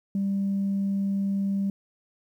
sine tone, 197.1 Hz, G3, 10 cents sharp, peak -22 dBFS, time 0.15-1.7 s, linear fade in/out 2 ms, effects tanh soft clip ceiling -20 dBFS + 10-bit

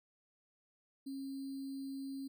sine tone with sample-and-hold, 271.6 Hz, C#4, 35 cents flat, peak -40 dBFS, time 1.06-2.28 s, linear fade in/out 10 ms, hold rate 4410 Hz, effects none

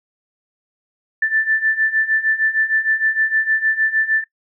sine beating tone pair, 1761 / 1767.5 Hz, A6 / A6, +1 / +7 cents, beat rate 6.5 Hz, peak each -20 / -17 dBFS, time 1.22-4.24 s, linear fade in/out 5 ms, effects noise-tail reverb RT60 0.1 s tail -21 dB re dry

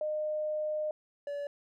sine / triangle tone pair in turn, 611 / 573.7 Hz, D#5 / D5, -32 / -41 cents, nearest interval minor second, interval 109 cents, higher first, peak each -30 / -32 dBFS, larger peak first, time 0.01-0.91 / 1.27-1.47 s, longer first, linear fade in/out 2 ms, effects none

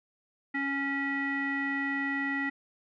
square tone with low-pass filter, 277.2 Hz, C#4, in tune, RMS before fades -31 dBFS, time 0.54-2.5 s, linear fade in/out 10 ms, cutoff 2000 Hz, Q 9.7, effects none

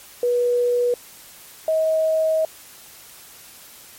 sine tone pair in turn, 486.2 / 635.7 Hz, B4 / D#5, -27 / +37 cents, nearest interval perfect fourth, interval 464 cents, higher second, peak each -16 dBFS, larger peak neither, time 0.23-0.94 / 1.68-2.45 s, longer second, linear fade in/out 2 ms, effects white hiss -44 dBFS RMS until 3.98 s + MP3 64 kbps

